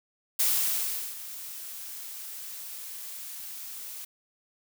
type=noise with ADSR envelope; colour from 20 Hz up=blue; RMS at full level=-24 dBFS; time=0.39-4.05 s; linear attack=8 ms; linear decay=740 ms; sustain=-16 dB; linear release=7 ms; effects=none